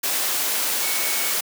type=tone in noise; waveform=sine; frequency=2223 Hz; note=C#7; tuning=4 cents sharp; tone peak=-31 dBFS; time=0.82-1.32 s; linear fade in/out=10 ms; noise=white; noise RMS=-23 dBFS; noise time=0.03-1.41 s; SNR=-11 dB; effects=high-pass 300 Hz 12 dB/octave